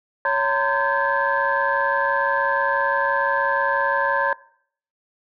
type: tone cluster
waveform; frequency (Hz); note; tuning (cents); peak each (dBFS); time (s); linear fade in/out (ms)
sine; 558 / 919 / 1025 / 1571 / 1702; C#5 / A#5 / C6 / G6 / G#6; +11 / -25 / -36 / +3 / +42; -24; 0.25-4.33; 2
effects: noise-tail reverb RT60 0.6 s tail -21 dB re dry + tanh soft clip ceiling -8 dBFS